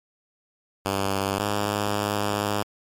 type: tone pair in turn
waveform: 5% pulse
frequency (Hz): 98 / 102.96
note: G2 / G#2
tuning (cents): 0 / -15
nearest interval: minor second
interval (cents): 85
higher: second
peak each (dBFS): -12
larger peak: neither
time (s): 0.85-1.39 / 1.39-2.63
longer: second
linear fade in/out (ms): 10
effects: MP3 64 kbps